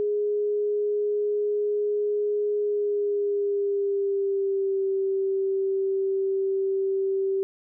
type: tone with pitch glide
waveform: sine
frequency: 415.3 to 387.5 Hz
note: G#4 to G4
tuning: 0 to -20 cents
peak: -22 dBFS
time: 0-7.43 s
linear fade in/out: 0 ms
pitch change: -120 cents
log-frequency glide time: 2.59-4.85 s
effects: none